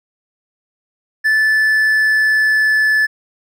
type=tone with pitch glide; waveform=triangle; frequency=1748 to 1735.9 Hz; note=A6 to A6; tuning=-12 to -24 cents; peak=-9 dBFS; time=1.24-3.07 s; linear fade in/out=20 ms; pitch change=-12 cents; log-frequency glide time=1.34-2.86 s; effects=none